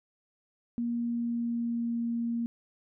sine tone with pitch glide, 236.5 to 233.8 Hz, A#3 to A#3, +25 to +5 cents, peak -28 dBFS, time 0.78-2.46 s, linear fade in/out 0 ms, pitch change -20 cents, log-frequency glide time 0.88-1.99 s, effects none

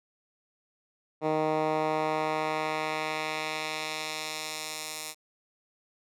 10% pulse tone with band-pass filter sweep, 155.56 Hz, D#3, in tune, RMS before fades -31 dBFS, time 1.21-5.15 s, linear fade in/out 50 ms, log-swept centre 540 to 8600 Hz, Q 0.77, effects none

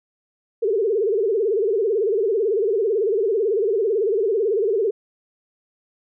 sine tone with vibrato, 421.3 Hz, G#4, 25 cents sharp, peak -17 dBFS, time 0.62-4.91 s, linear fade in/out 10 ms, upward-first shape sine, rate 18 Hz, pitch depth 180 cents each way, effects none

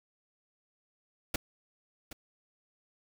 pink noise with echo, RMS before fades -30 dBFS, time 1.34-1.36 s, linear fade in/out 5 ms, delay 770 ms, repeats 1, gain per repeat -14 dB, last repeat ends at 2.13 s, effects none

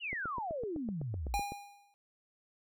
sine exponential sweep, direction down, 3006 to 43.65 Hz, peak -35 dBFS, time 0-1.42 s, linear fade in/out 50 ms
click train, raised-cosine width 2 ms, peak -29 dBFS, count 12, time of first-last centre 0.13-1.521 s, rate 7.91 Hz
square tone with exponential decay, 811 Hz, G#5, 41 cents flat, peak -30 dBFS, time 1.34-1.94 s, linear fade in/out 0 ms, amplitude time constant 130 ms
effects none

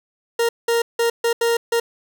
40% pulse tone bursts at uneven times, 466.2 Hz, A#4, in tune, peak -15 dBFS, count 6, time 0.39-0.49 / 0.68-0.82 / 0.99-1.1 / 1.24-1.33 / 1.41-1.57 / 1.72-1.8 s, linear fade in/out 5 ms, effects none

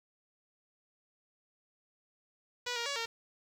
5% pulse tone with pitch steps, 488.8 / 470 / 564 / 459 Hz, B4 / A#4 / C#5 / A#4, -18 / +14 / +30 / -27 cents, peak -22 dBFS, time 2.66-3.06 s, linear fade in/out 10 ms, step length 100 ms, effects low-pass 7000 Hz 12 dB/octave + 9-bit

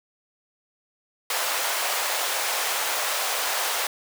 pink high-pass noise, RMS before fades -26 dBFS, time 1.3-3.87 s, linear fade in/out 2 ms, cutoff 580 Hz, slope 24 dB/octave, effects none

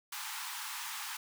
pink high-pass noise, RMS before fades -41 dBFS, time 0.12-1.17 s, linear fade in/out 5 ms, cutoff 820 Hz, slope 96 dB/octave, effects none

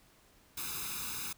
white noise with comb filter, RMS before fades -39 dBFS, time 0.57-1.33 s, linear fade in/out 5 ms, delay 0.79 ms, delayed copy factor +0.85, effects pink hiss -64 dBFS RMS until 1.37 s

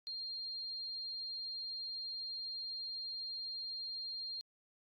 sine tone, 4204 Hz, C8, 7 cents sharp, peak -40 dBFS, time 0.07-4.41 s, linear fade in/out 0 ms, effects AAC 48 kbps

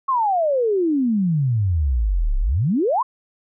sine exponential two-way sweep, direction down then up, 1108.7 to 31.89 to 1108.7 Hz, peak -16 dBFS, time 0.08-3.03 s, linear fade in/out 10 ms, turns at 2.38 s, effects none

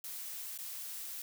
blue noise with dropouts, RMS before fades -43 dBFS, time 0.04-1.22 s, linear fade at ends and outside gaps 2 ms, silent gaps 0.577-0.587 s, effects none

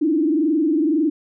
sine tone with frequency modulation, 311.1 Hz, D#4, in tune, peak -15 dBFS, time 0.01-1.1 s, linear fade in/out 10 ms, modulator 21.9 Hz, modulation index 1.2, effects none

